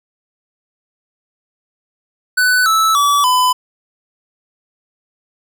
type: tone with pitch steps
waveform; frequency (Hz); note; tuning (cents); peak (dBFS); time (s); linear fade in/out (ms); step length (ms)
square; 1497 / 1310.8 / 1147.7 / 1004.9; F#6 / E6 / D6 / B5; +20 / -10 / -40 / +30; -11; 2.37-3.53; 10; 290
effects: none